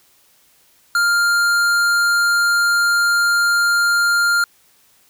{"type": "tone with tanh clipping", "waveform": "sine", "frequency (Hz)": 1400, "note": "F6", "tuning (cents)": 4, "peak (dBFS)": -15, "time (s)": [0.95, 4.44], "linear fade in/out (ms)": 2, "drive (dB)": 17, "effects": ["white hiss -55 dBFS RMS until 5.09 s"]}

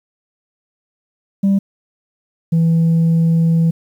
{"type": "tone pair in turn", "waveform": "sine", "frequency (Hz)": [196.6, 164.92], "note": ["G3", "E3"], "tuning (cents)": [5, 1], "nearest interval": "minor third", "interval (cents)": 304, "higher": "first", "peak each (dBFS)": -8, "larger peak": "neither", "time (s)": [[1.43, 1.59], [2.52, 3.71]], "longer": "second", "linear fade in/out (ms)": 10, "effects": ["tanh soft clip ceiling -9 dBFS", "8-bit"]}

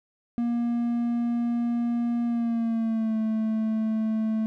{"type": "tone with pitch glide", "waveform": "triangle", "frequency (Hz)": [236.8, 219.7], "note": ["A#3", "A3"], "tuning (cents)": [27, -2], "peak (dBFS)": -21, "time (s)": [0.38, 4.46], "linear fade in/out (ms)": 0, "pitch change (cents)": -129, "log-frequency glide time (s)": [2.25, 3.17], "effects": []}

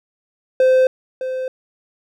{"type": "tone with echo", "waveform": "triangle", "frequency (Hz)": 517, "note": "C5", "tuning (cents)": -21, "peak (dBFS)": -8, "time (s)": [0.6, 0.87], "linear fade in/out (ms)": 2, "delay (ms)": 610, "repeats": 1, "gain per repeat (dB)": -11, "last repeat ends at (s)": 1.48, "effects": []}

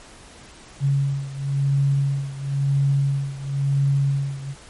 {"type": "beating tone pair", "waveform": "sine", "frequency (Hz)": [138.59, 139.56], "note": ["C#3", "C#3"], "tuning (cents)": [0, 12], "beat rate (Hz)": 0.97, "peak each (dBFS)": [-20, -23], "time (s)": [0.8, 4.55], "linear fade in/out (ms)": 50, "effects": ["pink hiss -45 dBFS RMS until 4.69 s", "MP3 48 kbps"]}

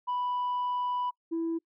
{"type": "tone pair in turn", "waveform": "sine", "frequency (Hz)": [987.8, 330.3], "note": ["B5", "E4"], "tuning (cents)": [0, 4], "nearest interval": "octave + perfect fifth", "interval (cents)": 1896, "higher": "first", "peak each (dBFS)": -26, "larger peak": "neither", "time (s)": [[0.07, 1.11], [1.31, 1.59]], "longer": "first", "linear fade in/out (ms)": 20, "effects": ["noise-tail reverb RT60 0.1 s tail -26 dB re dry", "tanh soft clip ceiling -26 dBFS"]}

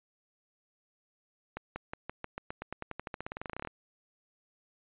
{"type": "accelerating click train", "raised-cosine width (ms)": 0.5, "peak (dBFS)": -22, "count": 27, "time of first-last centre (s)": [1.57, 3.673], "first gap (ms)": 190, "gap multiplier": 0.92, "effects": ["resampled to 8000 Hz"]}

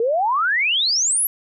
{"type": "exponential sweep", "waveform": "sine", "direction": "up", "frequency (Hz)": [440, 11930], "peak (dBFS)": -16, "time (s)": [0, 1.27], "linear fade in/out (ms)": 2, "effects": []}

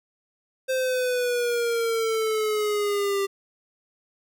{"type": "exponential sweep", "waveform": "square", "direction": "down", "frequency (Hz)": [523.3, 393], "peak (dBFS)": -23, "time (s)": [0.68, 3.27], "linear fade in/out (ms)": 20, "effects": []}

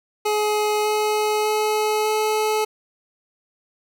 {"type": "tone with pitch steps", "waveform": "25% pulse", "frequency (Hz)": [422.4, 425.1, 427.8, 430.5], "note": ["G#4", "G#4", "A4", "A4"], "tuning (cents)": [29, 40, -49, -38], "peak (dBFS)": -15, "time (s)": [0.25, 2.65], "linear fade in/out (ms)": 10, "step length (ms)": 600, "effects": []}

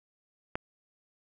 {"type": "click", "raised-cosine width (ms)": 0.5, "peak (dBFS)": -16, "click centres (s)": 0.555, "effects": []}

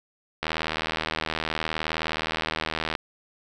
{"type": "click train", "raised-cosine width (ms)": 0.3, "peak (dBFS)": -10, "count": 201, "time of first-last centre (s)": [0.43, 2.952], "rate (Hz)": 79.3, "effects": []}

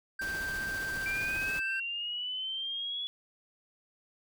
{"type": "tone", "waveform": "triangle", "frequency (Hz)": 1568, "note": "G6", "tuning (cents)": 0, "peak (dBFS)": -31, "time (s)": [0.19, 1.8], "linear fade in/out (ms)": 5}
{"type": "noise with tremolo", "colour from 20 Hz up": "pink", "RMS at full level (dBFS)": -41, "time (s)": [0.21, 1.6], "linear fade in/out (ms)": 10, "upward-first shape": "triangle", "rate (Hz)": 15, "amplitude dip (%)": 30}
{"type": "linear sweep", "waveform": "sine", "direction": "up", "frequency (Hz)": [2349, 3400], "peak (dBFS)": -33, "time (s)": [1.06, 3.07], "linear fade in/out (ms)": 0}
{"effects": []}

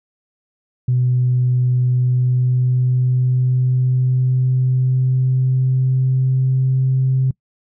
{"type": "tone with pitch glide", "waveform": "sine", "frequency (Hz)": [125.2, 131.12], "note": ["B2", "C3"], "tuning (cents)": [24, 4], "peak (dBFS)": -12, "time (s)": [0.88, 7.31], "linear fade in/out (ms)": 5, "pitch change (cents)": 80, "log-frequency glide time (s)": [1.87, 6.87], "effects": ["noise-tail reverb RT60 0.1 s tail -24 dB re dry", "tanh soft clip ceiling -8 dBFS"]}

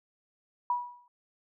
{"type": "tone with exponential decay", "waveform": "sine", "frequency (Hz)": 973, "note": "B5", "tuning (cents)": -26, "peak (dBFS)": -23, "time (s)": [0.7, 1.08], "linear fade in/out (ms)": 2, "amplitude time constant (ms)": 82, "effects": []}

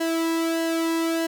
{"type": "tone with flanger", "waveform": "sawtooth", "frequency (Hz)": 328.7, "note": "E4", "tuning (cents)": -5, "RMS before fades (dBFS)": -24, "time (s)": [0, 1.27], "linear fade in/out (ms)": 10, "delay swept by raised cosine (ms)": [0.84, 1.36], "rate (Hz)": 1.6, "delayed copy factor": -0.7, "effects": []}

